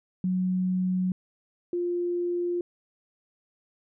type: tone pair in turn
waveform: sine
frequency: 184.2 / 350.5 Hz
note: F#3 / F4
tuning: -7 / +6 cents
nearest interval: major seventh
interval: 1113 cents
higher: second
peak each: -23 / -25 dBFS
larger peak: first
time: 0.24-1.12 / 1.73-2.61 s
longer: neither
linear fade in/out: 2 ms
effects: none